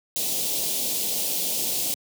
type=band-stop noise; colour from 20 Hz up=white; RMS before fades=-26 dBFS; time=0.16-1.94 s; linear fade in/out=0 ms; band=720 to 2900 Hz; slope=24 dB/octave; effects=high-pass 150 Hz 12 dB/octave